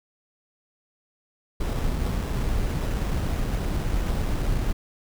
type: noise with sample-and-hold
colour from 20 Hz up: brown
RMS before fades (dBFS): -25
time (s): 1.6-4.73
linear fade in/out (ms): 10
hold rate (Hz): 4410
effects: none